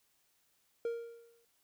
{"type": "tone with exponential decay", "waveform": "triangle", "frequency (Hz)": 466.2, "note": "A#4", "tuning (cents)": 0, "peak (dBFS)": -29, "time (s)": [0.85, 1.45], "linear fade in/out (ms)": 2, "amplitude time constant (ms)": 130, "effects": ["white hiss -74 dBFS RMS until 1.63 s"]}